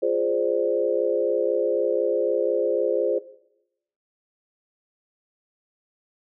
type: chord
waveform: sine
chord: D half-diminished seventh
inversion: first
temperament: equal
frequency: 349.2 / 415.3 / 523.3 / 587.3 Hz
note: F4 / Ab4 / C5 / D5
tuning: 0 / 0 / 0 / 0 cents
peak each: -27 / -25 / -23 / -28 dBFS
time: 0.02-3.19 s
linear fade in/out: 10 ms
effects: noise-tail reverb RT60 0.8 s tail -17 dB re dry